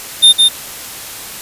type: tone with echo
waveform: square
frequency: 3628 Hz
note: A#7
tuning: 48 cents flat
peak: -3 dBFS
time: 0.22-0.33 s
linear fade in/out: 20 ms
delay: 160 ms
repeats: 1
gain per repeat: -3 dB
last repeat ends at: 0.49 s
effects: white hiss -28 dBFS RMS until 1.41 s + resampled to 32000 Hz